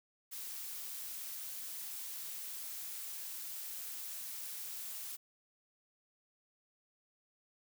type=noise; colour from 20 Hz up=blue; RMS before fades=-44 dBFS; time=0.31-5.17 s; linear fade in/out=20 ms; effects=none